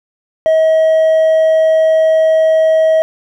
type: tone with hard clipping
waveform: sine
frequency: 638 Hz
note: D#5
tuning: 43 cents sharp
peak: -8 dBFS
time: 0.46-3.02 s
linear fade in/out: 0 ms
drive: 2 dB
effects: none

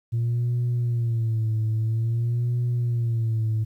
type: tone with vibrato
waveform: sine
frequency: 115.5 Hz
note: A#2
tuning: 16 cents flat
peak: -19 dBFS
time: 0.12-3.65 s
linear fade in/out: 20 ms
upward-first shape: sine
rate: 0.5 Hz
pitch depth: 87 cents each way
effects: tanh soft clip ceiling -19 dBFS + 10-bit

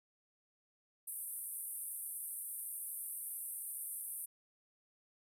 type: band-pass noise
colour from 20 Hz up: pink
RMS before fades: -44 dBFS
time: 1.07-4.26 s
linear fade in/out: 10 ms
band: 8800 to 14000 Hz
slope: 96 dB/octave
effects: none

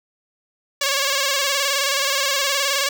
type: tone with vibrato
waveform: 5% pulse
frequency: 554.4 Hz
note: C#5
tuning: in tune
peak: -7 dBFS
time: 0.81-2.89 s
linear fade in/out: 5 ms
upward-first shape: square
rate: 19 Hz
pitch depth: 46 cents each way
effects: none

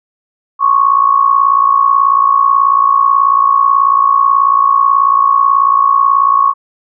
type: tone with amplitude modulation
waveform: sine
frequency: 1106 Hz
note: C#6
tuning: 4 cents flat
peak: -3 dBFS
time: 0.59-6.54 s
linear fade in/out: 50 ms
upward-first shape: sine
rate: 58.3 Hz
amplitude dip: 75%
effects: none

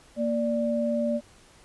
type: tone pair together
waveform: sine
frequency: 232.9 / 587.3 Hz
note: A#3 / D5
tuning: -1 / 0 cents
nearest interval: octave + major third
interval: 1601 cents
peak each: -26 dBFS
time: 0.16-1.21 s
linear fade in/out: 50 ms
effects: pink hiss -55 dBFS RMS until 1.64 s + resampled to 24000 Hz

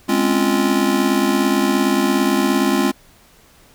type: chord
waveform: square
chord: Db major seventh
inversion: second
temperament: just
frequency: 207.9 / 259.9 / 277.2 / 346.5 Hz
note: Ab3 / C4 / Db4 / F4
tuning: +2 / -11 / 0 / -14 cents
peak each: -21 dBFS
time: 0.08-2.92 s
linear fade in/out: 20 ms
effects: pink hiss -50 dBFS RMS until 3.74 s

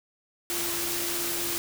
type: tone in noise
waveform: sine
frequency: 344 Hz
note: F4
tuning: 26 cents flat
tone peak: -36 dBFS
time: 0.5-1.58 s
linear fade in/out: 0 ms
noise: white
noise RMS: -30 dBFS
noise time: 0.5-1.58 s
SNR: -9 dB
effects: none

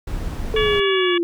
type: noise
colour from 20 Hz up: brown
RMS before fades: -26 dBFS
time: 0.07-0.8 s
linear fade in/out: 5 ms
type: linear sweep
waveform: sine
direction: down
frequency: 440.4 to 338.4 Hz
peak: -17 dBFS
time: 0.54-1.23 s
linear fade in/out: 0 ms
type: harmonic tone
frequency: 569 Hz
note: C#5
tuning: 45 cents sharp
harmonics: 2 / 3 / 4 / 5 / 6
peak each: -26 / -26 / -26 / -26 / -26 dBFS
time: 0.56-1.18 s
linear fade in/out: 5 ms
effects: none

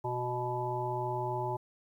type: harmonic tone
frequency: 123.47 Hz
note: B2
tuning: in tune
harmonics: 1 / 3 / 5 / 7 / 8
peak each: -37 / -37 / -40 / -35 / -41 dBFS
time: 0.04-1.57 s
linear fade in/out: 10 ms
effects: 11-bit

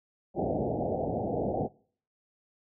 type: low-pass noise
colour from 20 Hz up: white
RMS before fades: -30 dBFS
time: 0.34-1.69 s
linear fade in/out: 50 ms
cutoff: 780 Hz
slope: 96 dB/octave
effects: noise-tail reverb RT60 0.5 s tail -23 dB re dry + high-pass 80 Hz 12 dB/octave

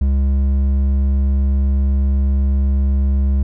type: tone with hard clipping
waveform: sine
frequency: 68 Hz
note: C#2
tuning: 33 cents flat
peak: -14 dBFS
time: 0.01-3.43 s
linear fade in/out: 5 ms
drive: 6 dB
effects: none

